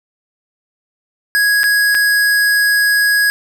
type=tone with dropouts; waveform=square; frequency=1661.2 Hz; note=G#6; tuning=in tune; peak=-11 dBFS; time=1.35-3.3 s; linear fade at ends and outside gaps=0 ms; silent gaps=1.633-1.64 / 1.946-1.95 s; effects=none